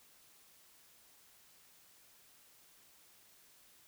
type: silence
effects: white hiss -64 dBFS RMS until 3.87 s